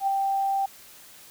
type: tone with ADSR envelope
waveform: sine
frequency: 784 Hz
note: G5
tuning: in tune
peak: -19 dBFS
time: 0-0.66 s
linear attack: 75 ms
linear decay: 4 ms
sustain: -3 dB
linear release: 7 ms
effects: white hiss -49 dBFS RMS until 1.3 s